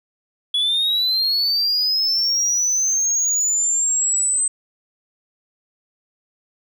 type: linear sweep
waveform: sine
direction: up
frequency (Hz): 3370 to 8210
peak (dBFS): -14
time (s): 0.54-4.48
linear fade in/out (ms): 5
effects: tanh soft clip ceiling -15 dBFS + 9-bit